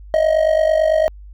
triangle tone with amplitude modulation, 631 Hz, D#5, 24 cents sharp, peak -7 dBFS, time 0.14-1.08 s, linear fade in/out 0 ms, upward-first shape sine, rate 49 Hz, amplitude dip 75%, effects added 50 Hz sine -35 dBFS peak until 1.33 s

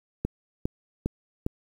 click train, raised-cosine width 3 ms, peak -13 dBFS, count 4, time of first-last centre 0.25-1.465 s, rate 2.47 Hz, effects 8-bit

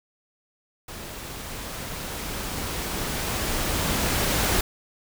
pink noise with level ramp, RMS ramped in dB -38 to -22 dBFS, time 0.88-4.61 s, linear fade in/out 5 ms, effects none

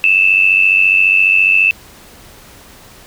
sine tone with amplitude modulation, 2637 Hz, E7, in tune, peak -4 dBFS, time 0.04-1.71 s, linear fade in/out 0 ms, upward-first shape sine, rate 94.6 Hz, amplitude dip 75%, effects pink hiss -40 dBFS RMS until 3.06 s

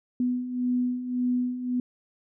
sine beating tone pair, 246.9 / 248.7 Hz, B3 / B3, 0 / +12 cents, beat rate 1.8 Hz, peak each -31 / -25 dBFS, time 0.2-1.8 s, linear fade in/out 2 ms, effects none

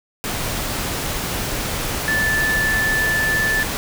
sine tone in noise, 1751 Hz, A6, 9 cents flat, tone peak -17 dBFS, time 2.08-3.63 s, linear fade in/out 0 ms, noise pink, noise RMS -24 dBFS, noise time 0.24-3.77 s, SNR +4 dB, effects none

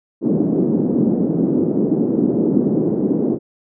white band-pass noise, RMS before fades -17 dBFS, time 0.21-3.39 s, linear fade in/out 50 ms, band 180 to 340 Hz, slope 24 dB/octave, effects none

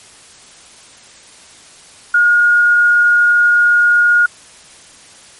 sine tone with frequency modulation, 1432 Hz, F6, 43 cents sharp, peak -7 dBFS, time 2.14-4.26 s, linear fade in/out 5 ms, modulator 27.9 Hz, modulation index 0.21, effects white hiss -41 dBFS RMS until 5.39 s + MP3 48 kbps

